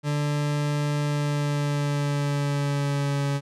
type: tone with pitch glide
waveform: 40% pulse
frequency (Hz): 146.83 to 141.09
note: D3 to C#3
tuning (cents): 0 to +31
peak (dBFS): -22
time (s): 0.03-3.41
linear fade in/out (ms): 50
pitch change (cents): -69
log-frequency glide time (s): 1.05-3.28
effects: low-pass 9000 Hz 12 dB/octave